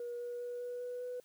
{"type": "tone with pitch steps", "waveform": "sine", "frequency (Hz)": [480, 483.1, 486.1, 489.2, 492.4, 495.5], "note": ["B4", "B4", "B4", "B4", "B4", "B4"], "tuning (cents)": [-49, -38, -28, -16, -5, 6], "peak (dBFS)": -37, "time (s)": [0, 1.2], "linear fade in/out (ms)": 2, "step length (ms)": 200, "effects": ["tanh soft clip ceiling -35 dBFS", "white hiss -68 dBFS RMS until 1.24 s"]}